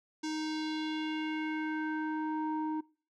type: tone with low-pass filter sweep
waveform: square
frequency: 311.1 Hz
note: D#4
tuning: in tune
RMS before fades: -35 dBFS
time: 0.23-2.81 s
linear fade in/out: 10 ms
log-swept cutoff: 6000 to 760 Hz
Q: 2.5
effects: noise-tail reverb RT60 0.4 s tail -24 dB re dry